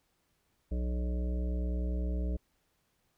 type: harmonic tone with a mistuned harmonic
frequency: 60.9 Hz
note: B1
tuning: 24 cents flat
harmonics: 1 / 3 / 5 / 7 / 9 / 10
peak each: -30 / -40 / -44 / -47 / -49 / -50 dBFS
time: 0.71-2.37 s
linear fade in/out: 10 ms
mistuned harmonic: 10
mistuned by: +24 cents
effects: pink hiss -75 dBFS RMS until 3.17 s